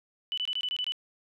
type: tone bursts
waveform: sine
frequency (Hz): 2985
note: F#7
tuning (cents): +15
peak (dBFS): -28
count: 8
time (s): 0.32-0.921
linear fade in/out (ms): 0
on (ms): 55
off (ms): 23
effects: none